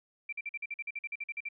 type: tone bursts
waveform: sine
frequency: 2349 Hz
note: D7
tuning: in tune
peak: -34 dBFS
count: 15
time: 0.29-1.488 s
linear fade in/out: 5 ms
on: 36 ms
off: 47 ms
effects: none